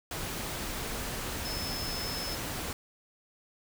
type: tone in noise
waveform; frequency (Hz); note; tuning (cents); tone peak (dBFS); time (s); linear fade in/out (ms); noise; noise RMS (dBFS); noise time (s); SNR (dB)
sine; 5220; E8; -18; -37; 1.45-2.35; 2; pink; -36; 0.11-2.73; -4
effects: none